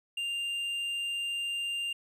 sine tone with tanh clipping, 2794 Hz, F7, in tune, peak -32 dBFS, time 0.17-1.93 s, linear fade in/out 5 ms, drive 6 dB, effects none

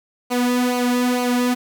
sawtooth tone with flanger, 246.9 Hz, B3, in tune, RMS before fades -19 dBFS, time 0.3-1.55 s, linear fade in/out 20 ms, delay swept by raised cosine 0.56 to 2.76 ms, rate 2.2 Hz, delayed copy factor -0.65, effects 8-bit

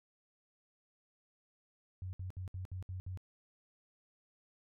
sine tone bursts, 92.5 Hz, F#2, in tune, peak -39 dBFS, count 7, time 2.02-3.174 s, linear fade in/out 0 ms, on 110 ms, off 64 ms, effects none

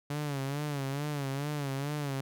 sawtooth tone with vibrato, 142.2 Hz, C#3, 45 cents sharp, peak -28 dBFS, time 0.1-2.21 s, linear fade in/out 5 ms, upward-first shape sine, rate 2.3 Hz, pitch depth 90 cents each way, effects none

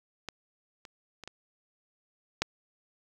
clicks, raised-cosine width 0.2 ms, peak -19 / -29 / -26 / -24 / -9 dBFS, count 5, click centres 0.287 / 0.852 / 1.237 / 1.276 / 2.42 s, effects 8-bit

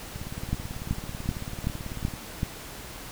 two click trains, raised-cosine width 5 ms, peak -23 / -13 dBFS, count 37 / 6, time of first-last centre 0.16-2.138 / 0.53-2.431 s, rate 18.2 / 2.63 Hz, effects pink hiss -41 dBFS RMS until 3.11 s

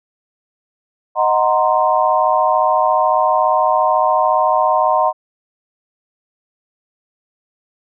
sine chord, C half-diminished seventh, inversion first, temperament equal, 622.3 / 740 / 932.3 / 1046.5 Hz, Eb5 / Gb5 / Bb5 / C6, 0 / 0 / 0 / 0 cents, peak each -17 dBFS, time 1.15-5.13 s, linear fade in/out 50 ms, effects none

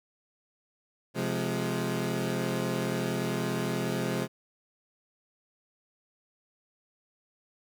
20% pulse chord, F minor, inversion second, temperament equal with one note detuned, 130.81 / 174.61 / 211.6 Hz, C3 / F3 / Ab3, 0 / 0 / +33 cents, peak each -28 dBFS, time 1.14-4.28 s, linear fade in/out 50 ms, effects none

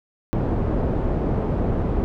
pink low-pass noise, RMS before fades -22 dBFS, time 0.33-2.04 s, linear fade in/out 0 ms, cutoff 560 Hz, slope 12 dB/octave, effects none

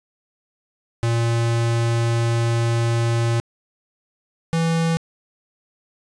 square tone pair in turn, 116.54 / 164.81 Hz, A#2 / E3, 0 / 0 cents, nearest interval tritone, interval 600 cents, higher second, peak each -18 dBFS, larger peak neither, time 1.03-3.4 / 4.53-4.97 s, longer first, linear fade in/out 0 ms, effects resampled to 22050 Hz + 10-bit

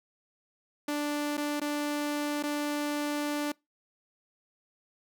sawtooth tone with dropouts, 293.7 Hz, D4, in tune, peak -25 dBFS, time 0.88-3.52 s, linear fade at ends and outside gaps 5 ms, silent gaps 1.371-1.377 / 1.6-1.614 / 2.427-2.435 s, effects noise-tail reverb RT60 0.2 s tail -24 dB re dry

